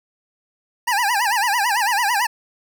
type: tone with vibrato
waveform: 25% pulse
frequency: 885 Hz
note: A5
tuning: 10 cents sharp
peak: -13 dBFS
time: 0.87-2.27 s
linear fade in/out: 10 ms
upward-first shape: sine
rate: 9 Hz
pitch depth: 200 cents each way
effects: none